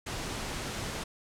pink noise, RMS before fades -36 dBFS, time 0.06-1.04 s, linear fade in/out 10 ms, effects low-pass 9000 Hz 12 dB/octave

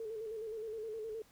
sine tone with vibrato, 440 Hz, A4, in tune, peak -39 dBFS, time 0-1.22 s, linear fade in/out 2 ms, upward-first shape square, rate 9.6 Hz, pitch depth 49 cents each way, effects pink hiss -65 dBFS RMS until 1.31 s

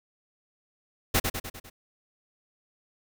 pink noise with echo, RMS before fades -22 dBFS, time 1.14-1.2 s, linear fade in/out 10 ms, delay 100 ms, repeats 5, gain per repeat -5 dB, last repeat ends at 1.7 s, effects none

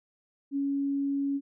sine tone, 278.9 Hz, C#4, 11 cents sharp, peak -26 dBFS, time 0.51-1.41 s, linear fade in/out 50 ms, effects none

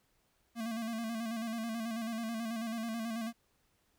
square tone with vibrato, 227 Hz, A#3, 46 cents flat, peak -36 dBFS, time 0.55-3.33 s, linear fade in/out 50 ms, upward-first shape square, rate 9.2 Hz, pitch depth 45 cents each way, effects pink hiss -74 dBFS RMS until 3.98 s

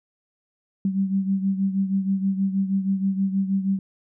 sine beating tone pair, 192.7 / 199 Hz, G3 / G3, -29 / +26 cents, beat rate 6.3 Hz, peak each -21 / -27 dBFS, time 0.85-3.79 s, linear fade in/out 2 ms, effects none

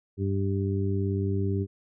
harmonic tone, 98 Hz, G2, in tune, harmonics 1 / 2 / 3 / 4, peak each -26 / -32 / -34 / -32 dBFS, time 0.17-1.67 s, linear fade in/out 50 ms, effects none

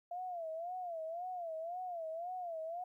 sine tone with vibrato, 686 Hz, F5, 31 cents flat, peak -39 dBFS, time 0.11-2.84 s, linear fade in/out 5 ms, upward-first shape sine, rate 1.9 Hz, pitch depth 130 cents each way, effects 13-bit

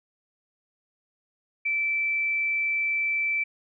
sine tone, 2326 Hz, D7, 17 cents flat, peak -23 dBFS, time 1.65-3.44 s, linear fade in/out 10 ms, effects none

